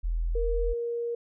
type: tone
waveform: sine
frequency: 41.51 Hz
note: E1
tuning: 13 cents sharp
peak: -25 dBFS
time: 0.03-0.74 s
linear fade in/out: 20 ms
type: tone with pitch glide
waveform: sine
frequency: 466.2 to 470.8 Hz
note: A#4 to A#4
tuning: 0 to +17 cents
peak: -28 dBFS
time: 0.35-1.15 s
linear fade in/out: 5 ms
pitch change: +17 cents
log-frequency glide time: 0.51-0.74 s
effects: none